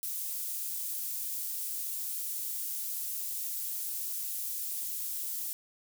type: high-pass noise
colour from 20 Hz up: pink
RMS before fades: -36 dBFS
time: 0.03-5.53 s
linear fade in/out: 0 ms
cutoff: 12000 Hz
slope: 12 dB/octave
effects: none